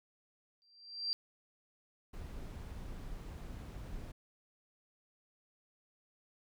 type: tone with exponential growth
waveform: sine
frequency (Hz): 4715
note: D8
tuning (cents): +6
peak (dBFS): -30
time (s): 0.62-1.13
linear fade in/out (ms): 0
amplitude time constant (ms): 110
type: noise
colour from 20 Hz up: brown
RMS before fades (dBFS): -45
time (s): 2.13-4.12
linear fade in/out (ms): 10
effects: none